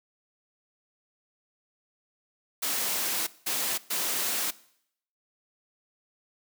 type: noise bursts at uneven times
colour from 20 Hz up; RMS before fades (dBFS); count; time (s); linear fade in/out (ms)
white; -29; 3; 2.62-3.27 / 3.46-3.78 / 3.9-4.51; 10
effects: noise-tail reverb RT60 0.7 s tail -20 dB re dry + high-pass 200 Hz 12 dB/octave